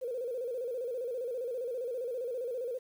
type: tone with vibrato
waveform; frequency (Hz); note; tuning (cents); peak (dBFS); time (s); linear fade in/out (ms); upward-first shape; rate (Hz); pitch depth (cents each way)
sine; 492.3; B4; -6; -33; 0.01-2.79; 20; square; 15; 85
effects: 10-bit

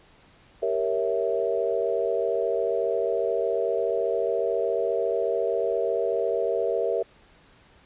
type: chord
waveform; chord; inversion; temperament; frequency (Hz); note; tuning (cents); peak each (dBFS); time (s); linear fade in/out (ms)
sine; G diminished seventh; none; equal; 392 / 466.2 / 554.4 / 659.3; G4 / Bb4 / Db5 / Fb5; 0 / 0 / 0 / 0; -29 / -26 / -30 / -28; 0.62-7.03; 10
effects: pink hiss -56 dBFS RMS until 7.85 s + resampled to 8000 Hz

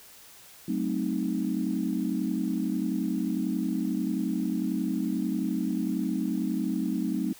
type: chord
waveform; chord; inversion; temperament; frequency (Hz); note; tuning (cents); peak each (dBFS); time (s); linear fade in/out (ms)
sine; F# diminished seventh; none; equal with one note detuned; 188.78 / 220 / 261.6 / 311.1; F#3 / A3 / C4 / Eb4; +35 / 0 / 0 / 0; -31; 0.68-7.33; 5
effects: tanh soft clip ceiling -15 dBFS + white hiss -51 dBFS RMS until 7.39 s

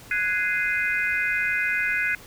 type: chord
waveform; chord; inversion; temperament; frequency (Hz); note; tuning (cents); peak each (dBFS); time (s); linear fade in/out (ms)
sine; Ab dominant seventh; third; equal with one note detuned; 1480 / 1661.2 / 2073 / 2489; Gb6 / Ab6 / C7 / Eb7; 0 / 0 / -17 / 0; -27 / -28 / -26 / -28; 0.11-2.15; 2
effects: pink hiss -46 dBFS RMS until 2.26 s

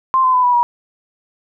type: tone with pitch steps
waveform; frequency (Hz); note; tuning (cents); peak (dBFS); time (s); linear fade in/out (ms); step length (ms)
sine; 1050 / 1026.6 / 1003.7 / 981.4 / 959.5; C6 / C6 / B5 / B5 / A#5; +6 / -33 / +28 / -11 / +50; -10; 0.14-0.63; 0; 98
effects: none

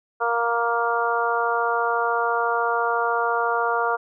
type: harmonic tone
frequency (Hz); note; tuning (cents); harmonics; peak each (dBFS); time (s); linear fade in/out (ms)
234; A#3; +7; 2 / 3 / 4 / 5 / 6; -26 / -26 / -26 / -26 / -26; 0.2-3.97; 20
effects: none

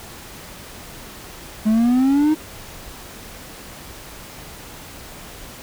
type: exponential sweep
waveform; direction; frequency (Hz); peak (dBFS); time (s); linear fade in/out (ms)
triangle; up; 211.8 to 315.2; -11; 1.65-2.35; 20
effects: pink hiss -38 dBFS RMS until 5.62 s

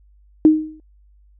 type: tone with exponential decay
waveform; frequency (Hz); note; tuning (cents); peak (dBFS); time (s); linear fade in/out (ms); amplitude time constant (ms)
sine; 311.1; D#4; 0; -4; 0.45-0.8; 1; 75
effects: added 50 Hz sine -49 dBFS peak until 1.39 s

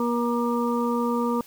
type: harmonic tone with a mistuned harmonic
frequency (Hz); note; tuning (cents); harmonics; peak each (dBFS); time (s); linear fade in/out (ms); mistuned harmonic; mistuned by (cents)
238.5; A#3; +40; 1 / 2 / 4 / 5; -24 / -27 / -30 / -31; 0-1.41; 2; 4; -19
effects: white hiss -50 dBFS RMS until 1.46 s

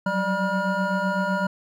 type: tone cluster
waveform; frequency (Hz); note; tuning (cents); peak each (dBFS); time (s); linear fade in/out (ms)
triangle; 184 / 191.9 / 595 / 968 / 1422; F#3 / G3 / D5 / B5 / F6; -9 / -37 / +22 / -35 / +31; -26; 0.06-1.47; 5
effects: tanh soft clip ceiling -9 dBFS

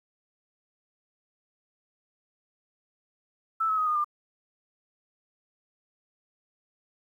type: tone with pitch steps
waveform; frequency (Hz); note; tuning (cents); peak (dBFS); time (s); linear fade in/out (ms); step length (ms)
sine; 1318.5 / 1286.9 / 1256.1 / 1225.9 / 1196.6; E6 / E6 / D#6 / D#6 / D6; 0 / -42 / +16 / -26 / +32; -23; 3.6-4.045; 10; 89
effects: 10-bit

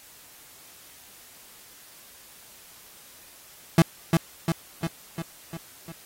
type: tone with echo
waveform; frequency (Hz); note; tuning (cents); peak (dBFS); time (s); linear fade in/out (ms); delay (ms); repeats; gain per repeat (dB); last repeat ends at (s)
35% pulse; 165.3; E3; +5; -11; 3.78-3.82; 2; 350; 6; -4; 5.92
effects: white hiss -50 dBFS RMS until 6.05 s + AAC 48 kbps

